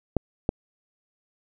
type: clicks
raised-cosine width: 2 ms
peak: -8 dBFS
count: 2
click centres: 0.167 / 0.491 s
effects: none